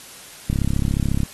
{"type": "click train", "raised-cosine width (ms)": 5, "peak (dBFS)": -8, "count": 26, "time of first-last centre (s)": [0.5, 1.233], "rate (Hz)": 34.1, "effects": ["white hiss -41 dBFS RMS until 1.33 s", "AAC 32 kbps"]}